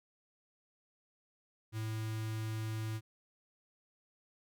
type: tone with notch filter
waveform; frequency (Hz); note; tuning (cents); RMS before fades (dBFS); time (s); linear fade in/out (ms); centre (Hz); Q
square; 110; A2; 0; -38; 1.72-3.01; 50; 630; 1
effects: none